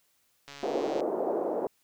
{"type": "click train", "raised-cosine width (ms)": 0.2, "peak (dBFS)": -27, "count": 75, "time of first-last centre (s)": [0.48, 1.005], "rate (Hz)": 141}
{"type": "band-pass noise", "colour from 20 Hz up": "pink", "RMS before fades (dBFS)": -30, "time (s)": [0.63, 1.67], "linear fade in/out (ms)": 2, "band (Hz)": [350, 680], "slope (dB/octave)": 24}
{"effects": ["white hiss -70 dBFS RMS until 1.83 s"]}